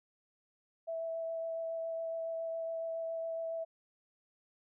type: tone with vibrato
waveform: sine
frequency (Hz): 657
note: E5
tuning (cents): -6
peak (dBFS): -35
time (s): 0.87-3.65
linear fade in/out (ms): 20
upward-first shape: sine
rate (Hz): 7.2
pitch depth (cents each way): 9
effects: none